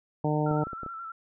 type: harmonic tone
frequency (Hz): 151.2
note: D#3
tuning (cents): -49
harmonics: 1 / 2 / 3 / 4 / 5 / 6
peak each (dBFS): -27 / -30 / -32 / -33 / -34 / -35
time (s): 0.24-0.64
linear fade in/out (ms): 5
type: tone with vibrato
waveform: sine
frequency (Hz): 1343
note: E6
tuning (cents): +32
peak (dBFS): -36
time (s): 0.46-1.12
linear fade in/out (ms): 5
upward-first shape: square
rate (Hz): 9.4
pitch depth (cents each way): 33
type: clicks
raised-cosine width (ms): 2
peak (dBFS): -26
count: 5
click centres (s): 0.512 / 0.67 / 0.732 / 0.833 / 0.863
effects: none